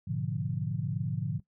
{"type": "chord", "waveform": "sine", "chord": "G# diminished seventh", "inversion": "none", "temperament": "equal with one note detuned", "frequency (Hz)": [105.52, 123.47, 146.83, 174.61], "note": ["G#2", "B2", "D3", "F3"], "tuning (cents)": [28, 0, 0, 0], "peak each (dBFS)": [-36, -36, -33, -36], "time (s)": [0.07, 1.4], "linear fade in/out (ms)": 10, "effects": ["noise-tail reverb RT60 0.1 s tail -17 dB re dry"]}